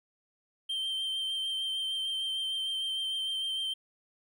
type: tone with vibrato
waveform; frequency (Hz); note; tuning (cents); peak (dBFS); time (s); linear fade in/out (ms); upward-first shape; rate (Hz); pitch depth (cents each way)
triangle; 3136; G7; 0; -29; 0.69-3.74; 10; triangle; 6.6; 20
effects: none